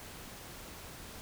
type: silence
effects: pink hiss -48 dBFS RMS until 1.21 s